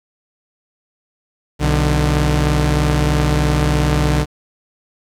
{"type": "tone pair together", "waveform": "sawtooth", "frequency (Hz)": [63.05, 149.4], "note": ["B1", "D3"], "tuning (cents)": [36, 30], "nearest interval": "octave + minor third", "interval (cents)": 1494, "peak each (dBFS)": -12, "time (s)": [1.59, 4.26], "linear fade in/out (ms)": 50, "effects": ["low-pass 10000 Hz 12 dB/octave", "8-bit"]}